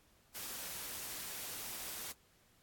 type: noise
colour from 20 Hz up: white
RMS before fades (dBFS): -44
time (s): 0.34-2.13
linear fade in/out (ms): 20
effects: pink hiss -69 dBFS RMS until 2.62 s + AAC 64 kbps